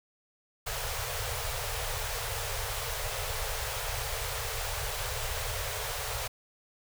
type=band-stop noise; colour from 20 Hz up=pink; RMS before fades=-34 dBFS; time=0.66-6.28 s; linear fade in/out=10 ms; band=130 to 420 Hz; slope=96 dB/octave; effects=none